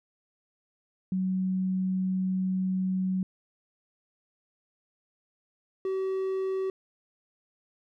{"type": "tone pair in turn", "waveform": ["sine", "triangle"], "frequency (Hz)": [187, 381.2], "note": ["F#3", "G4"], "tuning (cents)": [19, -48], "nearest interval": "octave", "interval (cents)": 1233, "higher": "second", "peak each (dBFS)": -25, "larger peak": "neither", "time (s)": [[1.12, 3.23], [5.85, 6.7]], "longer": "first", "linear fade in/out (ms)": 2, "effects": []}